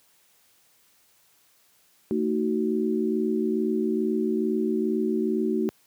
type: chord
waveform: sine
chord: D# diminished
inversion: second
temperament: just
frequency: 224 / 311.1 / 373.4 Hz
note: A3 / D#4 / F#4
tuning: +31 / 0 / +16 cents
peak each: -26 / -28 / -26 dBFS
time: 2.11-5.69 s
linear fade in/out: 0 ms
effects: white hiss -62 dBFS RMS until 5.86 s + high-pass 80 Hz 12 dB/octave